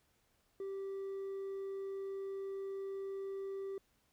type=tone with hard clipping; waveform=sine; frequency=390.2 Hz; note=G4; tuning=8 cents flat; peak=-40 dBFS; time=0.6-3.78 s; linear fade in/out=2 ms; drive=2 dB; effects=pink hiss -75 dBFS RMS until 4.12 s